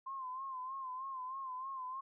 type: tone with vibrato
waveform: sine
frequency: 1046.5 Hz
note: C6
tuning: in tune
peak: -40 dBFS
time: 0.06-2.01 s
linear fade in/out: 10 ms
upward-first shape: sine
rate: 3.2 Hz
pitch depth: 65 cents each way
effects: none